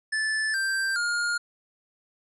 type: tone with pitch steps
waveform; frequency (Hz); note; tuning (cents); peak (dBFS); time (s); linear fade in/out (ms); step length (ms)
square; 1747 / 1574.5 / 1419; A6 / G6 / F6; -13 / +7 / +27; -25; 0.12-1.38; 10; 420
effects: resampled to 24000 Hz